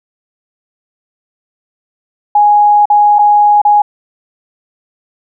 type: tone with dropouts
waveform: sine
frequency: 830 Hz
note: G#5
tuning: 1 cent flat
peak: -4 dBFS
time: 2.35-3.82 s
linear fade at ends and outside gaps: 5 ms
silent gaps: 2.856-2.9 / 3.186-3.19 / 3.617-3.65 s
effects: none